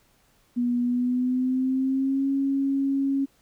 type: tone with pitch glide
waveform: sine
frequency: 242.8 to 274.1 Hz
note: B3 to C#4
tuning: -29 to -19 cents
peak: -21 dBFS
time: 0.56-3.26 s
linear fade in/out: 20 ms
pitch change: +210 cents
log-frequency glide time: 0.81-2.29 s
effects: pink hiss -63 dBFS RMS until 3.41 s